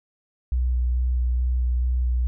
sine tone with vibrato, 61.74 Hz, B1, in tune, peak -19 dBFS, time 0.52-2.27 s, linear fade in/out 0 ms, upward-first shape square, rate 2.3 Hz, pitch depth 13 cents each way, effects none

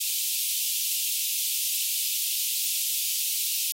white high-pass noise, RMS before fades -27 dBFS, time 0-3.72 s, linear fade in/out 10 ms, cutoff 2600 Hz, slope 48 dB/octave, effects AAC 48 kbps

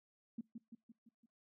sine tone with echo, 229.1 Hz, A#3, 30 cents flat, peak -39 dBFS, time 0.38-0.41 s, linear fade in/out 5 ms, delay 170 ms, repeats 5, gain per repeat -5 dB, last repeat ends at 1.26 s, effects noise-tail reverb RT60 0.2 s tail -23 dB re dry + high-pass 150 Hz 12 dB/octave

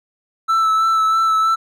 triangle tone with vibrato, 1318.5 Hz, E6, in tune, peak -11 dBFS, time 0.48-1.56 s, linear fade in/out 20 ms, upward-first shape sine, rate 3.1 Hz, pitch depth 18 cents each way, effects none

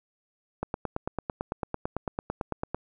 click train, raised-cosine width 1 ms, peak -15 dBFS, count 20, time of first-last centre 0.63-2.746 s, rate 8.98 Hz, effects none

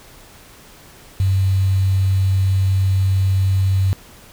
sine tone with quantisation, 95.7 Hz, G2, 41 cents flat, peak -13 dBFS, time 1.2-3.93 s, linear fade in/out 0 ms, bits 6, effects pink hiss -44 dBFS RMS until 4.32 s

